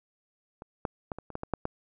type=clicks; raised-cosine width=1 ms; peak=-28 / -15 / -19 / -25 / -29 / -19 / -20 / -13 / -16 dBFS; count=9; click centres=0.621 / 0.852 / 1.118 / 1.186 / 1.303 / 1.354 / 1.434 / 1.537 / 1.654 s; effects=none